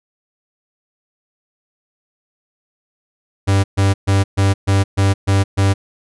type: tone bursts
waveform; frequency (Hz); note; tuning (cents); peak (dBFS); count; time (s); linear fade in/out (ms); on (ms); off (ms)
45% pulse; 98.1; G2; +2; -11; 8; 3.47-5.74; 20; 170; 130
effects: resampled to 24000 Hz